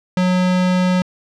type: tone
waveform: square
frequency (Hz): 182.5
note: F#3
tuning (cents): -24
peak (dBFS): -14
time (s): 0.17-1.02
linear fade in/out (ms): 2
effects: low-pass 5000 Hz 12 dB/octave